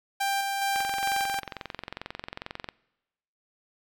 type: tone with tremolo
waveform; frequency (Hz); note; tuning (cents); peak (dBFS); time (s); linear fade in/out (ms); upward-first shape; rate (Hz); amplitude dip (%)
sawtooth; 790; G5; +13; -21; 0.2-1.4; 10; square; 2.4; 30
type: click train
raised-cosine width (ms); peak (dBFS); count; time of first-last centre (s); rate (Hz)
0.3; -18; 44; 0.76-2.688; 22.3
effects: noise-tail reverb RT60 1.0 s tail -24 dB re dry